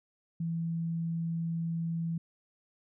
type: tone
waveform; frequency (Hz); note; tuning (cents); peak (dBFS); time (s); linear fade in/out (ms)
sine; 166; E3; +12; -30; 0.4-2.18; 5
effects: none